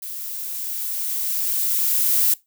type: noise with level ramp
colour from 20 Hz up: violet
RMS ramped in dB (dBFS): -32 to -17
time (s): 0.02-2.34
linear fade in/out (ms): 5
effects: noise-tail reverb RT60 0.2 s tail -21 dB re dry